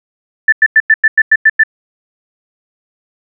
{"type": "tone bursts", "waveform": "sine", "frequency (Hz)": 1763, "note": "A6", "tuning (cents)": 3, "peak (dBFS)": -3, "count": 9, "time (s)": [0.48, 1.636], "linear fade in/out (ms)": 5, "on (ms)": 44, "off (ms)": 95, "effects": []}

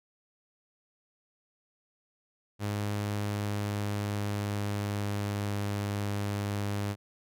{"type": "tone with pitch glide", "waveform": "sawtooth", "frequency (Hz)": [103.2, 101.78], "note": ["G#2", "G#2"], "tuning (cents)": [-10, -34], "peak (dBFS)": -26, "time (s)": [2.59, 6.96], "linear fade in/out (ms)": 50, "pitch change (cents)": -24, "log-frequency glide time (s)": [3.15, 5.78], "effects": []}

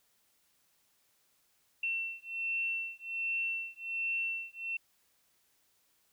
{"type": "beating tone pair", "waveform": "sine", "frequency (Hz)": [2700, 2701.3], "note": ["E7", "E7"], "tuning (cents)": [41, 42], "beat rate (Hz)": 1.3, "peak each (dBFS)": [-36, -36], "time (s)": [1.83, 4.77], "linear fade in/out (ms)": 5, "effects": ["white hiss -72 dBFS RMS until 6.12 s"]}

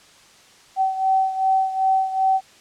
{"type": "beating tone pair", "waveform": "sine", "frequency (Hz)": [764, 766.6], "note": ["G5", "G5"], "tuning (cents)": [-45, -39], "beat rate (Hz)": 2.6, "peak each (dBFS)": [-18, -23], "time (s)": [0.76, 2.41], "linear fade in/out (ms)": 50, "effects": ["white hiss -50 dBFS RMS until 2.6 s", "low-pass 7000 Hz 12 dB/octave"]}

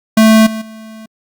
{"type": "tone with level steps", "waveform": "square", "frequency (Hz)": 220, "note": "A3", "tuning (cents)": 0, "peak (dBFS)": [-5, -20, -31], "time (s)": [0.17, 1.06], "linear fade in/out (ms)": 5, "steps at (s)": [0.46, 0.61], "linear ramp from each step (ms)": 10, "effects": ["Opus 48 kbps"]}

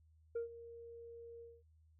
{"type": "tone with ADSR envelope", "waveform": "sine", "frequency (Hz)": 466.2, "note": "A#4", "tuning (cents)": 0, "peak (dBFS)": -33, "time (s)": [0.35, 1.63], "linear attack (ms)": 10, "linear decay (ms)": 120, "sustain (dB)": -17, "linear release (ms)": 220, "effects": ["tanh soft clip ceiling -35 dBFS", "added 79 Hz sine -65 dBFS peak until 1.99 s"]}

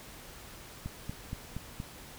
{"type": "click train", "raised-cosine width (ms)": 5, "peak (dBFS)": -24, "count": 5, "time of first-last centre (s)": [0.86, 1.801], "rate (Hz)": 4.25, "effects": ["pink hiss -49 dBFS RMS until 2.18 s"]}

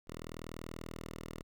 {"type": "tone", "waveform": "5% pulse", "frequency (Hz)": 40.36, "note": "E1", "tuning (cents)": -36, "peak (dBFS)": -32, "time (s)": [0.07, 1.43], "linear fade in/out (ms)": 10, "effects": []}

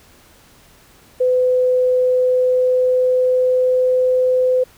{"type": "tone with pitch glide", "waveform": "sine", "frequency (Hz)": [505, 508.5], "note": ["B4", "C5"], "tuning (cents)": [39, -50], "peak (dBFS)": -12, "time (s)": [1.2, 4.64], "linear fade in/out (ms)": 10, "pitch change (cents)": 11, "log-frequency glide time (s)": [1.92, 4.17], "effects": ["pink hiss -49 dBFS RMS until 4.77 s"]}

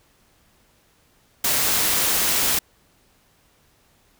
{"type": "noise with amplitude modulation", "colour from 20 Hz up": "white", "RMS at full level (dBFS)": -19, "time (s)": [1.44, 2.59], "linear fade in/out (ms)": 5, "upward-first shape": "sine", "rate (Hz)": 201, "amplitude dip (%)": 30, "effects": ["pink hiss -60 dBFS RMS until 4.19 s"]}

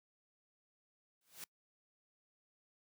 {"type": "noise with exponential growth", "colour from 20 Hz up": "white", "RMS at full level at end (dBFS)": -44, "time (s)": [1.21, 1.44], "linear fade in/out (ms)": 2, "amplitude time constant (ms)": 48, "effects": ["noise-tail reverb RT60 0.1 s tail -25 dB re dry", "high-pass 100 Hz 12 dB/octave"]}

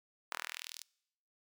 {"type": "tone with high-pass filter sweep", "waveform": "sawtooth", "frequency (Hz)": 40.43, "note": "E1", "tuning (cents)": -33, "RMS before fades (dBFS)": -45, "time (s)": [0.31, 0.84], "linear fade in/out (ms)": 10, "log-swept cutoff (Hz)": [1100, 5700], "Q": 1.4, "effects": ["noise-tail reverb RT60 0.8 s tail -26 dB re dry"]}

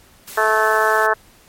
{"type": "noise", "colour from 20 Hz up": "white", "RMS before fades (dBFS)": -35, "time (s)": [0.27, 1.07], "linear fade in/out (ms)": 10}
{"type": "harmonic tone", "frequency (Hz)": 217.7, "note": "A3", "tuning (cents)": -18, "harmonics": [2, 3, 4, 5, 6, 7, 8], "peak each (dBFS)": [-21, -21, -21, -21, -21, -21, -21], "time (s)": [0.37, 1.14], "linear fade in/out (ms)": 10}
{"effects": ["pink hiss -50 dBFS RMS until 1.48 s", "MP3 64 kbps"]}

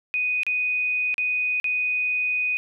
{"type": "tone with dropouts", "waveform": "sine", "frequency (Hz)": 2489, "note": "D#7", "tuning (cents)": 0, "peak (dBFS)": -21, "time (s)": [0.14, 2.57], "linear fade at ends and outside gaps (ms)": 0, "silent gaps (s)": [[0.433, 0.466], [1.142, 1.181], [1.6, 1.643]], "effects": []}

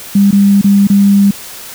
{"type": "tone with dropouts", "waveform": "sine", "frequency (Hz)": 200, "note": "G3", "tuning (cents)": 35, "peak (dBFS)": -4, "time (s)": [0.15, 1.31], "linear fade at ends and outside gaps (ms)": 5, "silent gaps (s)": [[0.31, 0.326], [0.614, 0.642], [0.872, 0.899]], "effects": ["white hiss -29 dBFS RMS until 1.74 s"]}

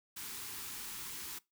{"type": "band-stop noise", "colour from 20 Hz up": "white", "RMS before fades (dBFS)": -44, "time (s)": [0.16, 1.39], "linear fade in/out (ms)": 10, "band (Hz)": [470, 800], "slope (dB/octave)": 96, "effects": ["noise-tail reverb RT60 0.2 s tail -21 dB re dry"]}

